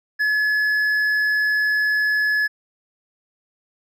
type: tone with hard clipping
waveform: triangle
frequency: 1706 Hz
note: G#6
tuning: 46 cents sharp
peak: -18 dBFS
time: 0.19-2.48 s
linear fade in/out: 20 ms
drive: 7 dB
effects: none